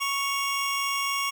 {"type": "tone pair together", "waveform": "25% pulse", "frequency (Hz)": [1108.4, 2793], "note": ["C#6", "F7"], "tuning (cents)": [-1, -1], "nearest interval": "octave + major third", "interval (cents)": 1600, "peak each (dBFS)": [-23, -27], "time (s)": [0, 1.31], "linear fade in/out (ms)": 20, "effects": []}